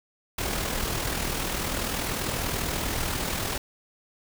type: noise with amplitude modulation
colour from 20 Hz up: pink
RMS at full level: -27 dBFS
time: 0.38-3.58 s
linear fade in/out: 5 ms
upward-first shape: sine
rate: 40.4 Hz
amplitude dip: 45%
effects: none